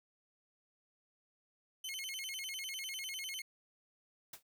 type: tone with vibrato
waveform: sawtooth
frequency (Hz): 2571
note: E7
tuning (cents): -44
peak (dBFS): -37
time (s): 1.84-3.42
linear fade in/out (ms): 5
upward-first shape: square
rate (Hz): 10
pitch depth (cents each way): 300
type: noise with exponential decay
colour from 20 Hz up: white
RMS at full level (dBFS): -43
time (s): 4.33-4.43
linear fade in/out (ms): 5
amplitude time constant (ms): 21
effects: none